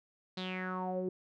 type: tone with low-pass filter sweep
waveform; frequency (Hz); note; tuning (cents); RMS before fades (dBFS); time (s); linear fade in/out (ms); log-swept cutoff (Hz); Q
sawtooth; 185; F#3; 0; -37; 0.37-1.09; 5; 4200 to 380; 6.5
effects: none